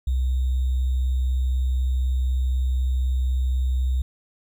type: tone with sample-and-hold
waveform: sine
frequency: 64 Hz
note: C2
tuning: 38 cents flat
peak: -19 dBFS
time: 0.07-4.02 s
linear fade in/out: 5 ms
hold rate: 3675 Hz
effects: none